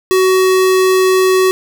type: tone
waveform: square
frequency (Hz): 374.7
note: F#4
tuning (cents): +22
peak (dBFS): -9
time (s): 0.11-1.51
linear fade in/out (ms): 0
effects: none